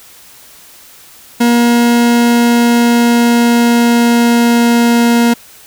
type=tone with pitch glide; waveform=40% pulse; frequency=237.4 to 235.5 Hz; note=A#3 to A#3; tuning=+32 to +18 cents; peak=-6 dBFS; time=1.4-5.34 s; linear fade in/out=10 ms; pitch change=-14 cents; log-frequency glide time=1.92-5.2 s; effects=white hiss -39 dBFS RMS until 5.66 s